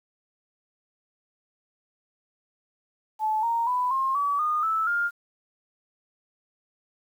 sine tone with pitch steps, 866 / 928.2 / 994.8 / 1066.2 / 1142.7 / 1224.7 / 1312.6 / 1406.8 Hz, A5 / A#5 / B5 / C6 / D6 / D#6 / E6 / F6, -28 / -8 / +12 / +32 / -48 / -28 / -8 / +12 cents, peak -22 dBFS, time 3.19-5.11 s, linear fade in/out 50 ms, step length 240 ms, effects 9-bit

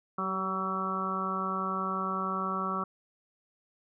harmonic tone with a mistuned harmonic, 189.2 Hz, F#3, 39 cents sharp, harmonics 1 / 2 / 3 / 4 / 5 / 6 / 7, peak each -36 / -40 / -43 / -43 / -43 / -33 / -34 dBFS, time 0.18-2.84 s, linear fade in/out 5 ms, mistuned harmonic 2, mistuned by +22 cents, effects none

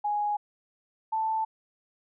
sine tone pair in turn, 830.6 / 882.4 Hz, G#5 / A5, 0 / +5 cents, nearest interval minor second, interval 105 cents, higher second, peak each -25 dBFS, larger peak neither, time 0.04-0.37 / 1.12-1.45 s, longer neither, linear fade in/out 10 ms, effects none

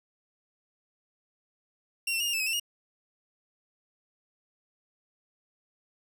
sawtooth tone with pitch steps, 2751 / 2696 / 2852 / 2811 / 2634 / 2540 / 2683 / 2861 Hz, F7 / E7 / F7 / F7 / E7 / D#7 / E7 / F7, -27 / +38 / +36 / +11 / -2 / +35 / +30 / +41 cents, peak -24 dBFS, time 2.07-2.598 s, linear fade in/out 5 ms, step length 66 ms, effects 11-bit

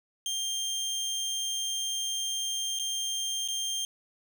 25% pulse tone with dropouts, 3182 Hz, G7, 25 cents sharp, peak -26 dBFS, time 0.26-3.85 s, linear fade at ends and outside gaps 1 ms, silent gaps 2.789-2.796 / 3.477-3.485 s, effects 11-bit

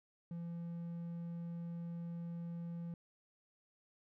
triangle tone, 170 Hz, F3, 46 cents flat, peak -39 dBFS, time 0.31-2.94 s, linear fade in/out 2 ms, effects none

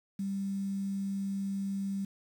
sine tone with quantisation, 196.4 Hz, G3, 4 cents sharp, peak -31 dBFS, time 0.19-2.05 s, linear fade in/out 5 ms, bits 9, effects none

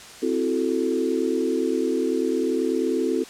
sine chord, F# half-diminished seventh, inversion second, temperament equal, 261.6 / 329.6 / 370 / 440 Hz, C4 / E4 / F#4 / A4, 0 / 0 / 0 / 0 cents, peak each -26 dBFS, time 0.22-3.24 s, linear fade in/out 10 ms, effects white hiss -42 dBFS RMS until 3.29 s + low-pass 8000 Hz 12 dB/octave

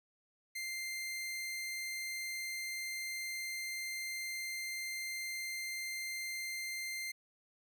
sawtooth tone, 2093 Hz, C7, in tune, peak -35 dBFS, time 0.55-7.12 s, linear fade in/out 10 ms, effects none

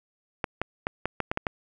clicks, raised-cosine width 0.5 ms, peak -11 dBFS, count 8, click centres 0.442 / 0.616 / 0.869 / 1.056 / 1.203 / 1.315 / 1.374 / 1.468 s, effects none

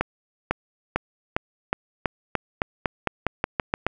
accelerating click train, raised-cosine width 0.5 ms, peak -6 dBFS, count 15, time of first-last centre 0.01-3.866 s, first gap 500 ms, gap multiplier 0.9, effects none

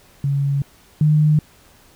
sine tone pair in turn, 140 / 152.06 Hz, C#3 / D#3, +18 / -39 cents, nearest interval minor second, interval 143 cents, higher second, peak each -16 / -11 dBFS, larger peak second, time 0.24-0.62 / 1.01-1.39 s, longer neither, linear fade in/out 2 ms, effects pink hiss -51 dBFS RMS until 1.95 s

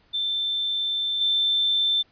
sine tone with level steps, 3551 Hz, A7, 15 cents sharp, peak -23 / -19 dBFS, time 0.13-2.03 s, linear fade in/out 20 ms, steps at 1.21 s, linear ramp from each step 2 ms, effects pink hiss -61 dBFS RMS until 2.11 s + resampled to 11025 Hz

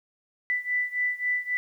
sine beating tone pair, 1983 / 1986.7 Hz, B6 / B6, +7 / +10 cents, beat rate 3.7 Hz, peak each -27 / -29 dBFS, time 0.5-1.57 s, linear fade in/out 0 ms, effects 10-bit

